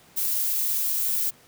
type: noise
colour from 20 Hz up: violet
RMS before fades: -25 dBFS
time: 0.16-1.31 s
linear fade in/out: 20 ms
effects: pink hiss -54 dBFS RMS until 1.47 s + high-pass 100 Hz 12 dB/octave